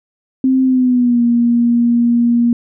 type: tone with pitch glide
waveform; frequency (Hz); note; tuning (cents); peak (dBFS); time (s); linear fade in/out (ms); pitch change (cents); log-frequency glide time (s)
sine; 261.6 to 237.1; C4 to A#3; 0 to +30; -9; 0.44-2.53; 2; -170; 0.63-1.22
effects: none